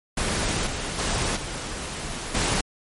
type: noise with level steps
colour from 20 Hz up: pink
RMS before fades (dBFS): -25 / -30 / -25 / -32 / -23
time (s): 0.17-2.61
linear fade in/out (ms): 5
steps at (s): 0.66 / 0.98 / 1.36 / 2.34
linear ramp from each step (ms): 10
effects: MP3 48 kbps